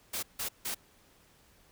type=noise bursts; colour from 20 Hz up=white; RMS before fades=-35 dBFS; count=3; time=0.13-0.747 s; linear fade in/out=10 ms; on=99 ms; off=160 ms; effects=pink hiss -63 dBFS RMS until 1.71 s